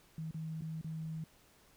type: tone with dropouts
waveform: sine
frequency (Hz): 159.3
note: D#3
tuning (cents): +41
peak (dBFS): -38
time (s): 0.18-1.24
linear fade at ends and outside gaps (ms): 2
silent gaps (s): 0.31-0.344 / 0.61-0.62 / 0.813-0.844
effects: pink hiss -65 dBFS RMS until 1.76 s